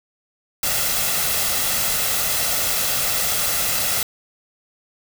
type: noise with comb filter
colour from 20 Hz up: white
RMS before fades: -21 dBFS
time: 0.63-4.03 s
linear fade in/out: 2 ms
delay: 1.5 ms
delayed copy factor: +0.5
effects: none